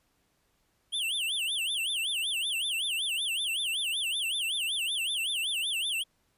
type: tone with vibrato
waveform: square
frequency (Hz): 3080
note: G7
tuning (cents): -31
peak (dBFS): -29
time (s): 0.92-6.04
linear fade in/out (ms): 20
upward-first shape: sine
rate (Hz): 5.3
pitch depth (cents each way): 260
effects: pink hiss -72 dBFS RMS until 6.37 s + resampled to 32000 Hz